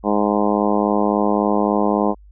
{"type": "harmonic tone", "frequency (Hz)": 103.6, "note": "G#2", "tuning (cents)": -4, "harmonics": [2, 3, 4, 5, 6, 7, 8, 9, 10], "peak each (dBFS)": [-20, -22, -23, -24, -25, -25, -26, -27, -27], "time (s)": [0.03, 2.15], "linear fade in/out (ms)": 50, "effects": ["added 50 Hz sine -42 dBFS peak until 2.31 s"]}